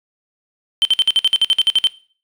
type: tone bursts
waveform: triangle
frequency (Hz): 3100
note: G7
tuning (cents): -20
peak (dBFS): -7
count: 13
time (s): 0.82-1.871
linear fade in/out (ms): 0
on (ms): 31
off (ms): 54
effects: noise-tail reverb RT60 0.4 s tail -20 dB re dry + tanh soft clip ceiling -5 dBFS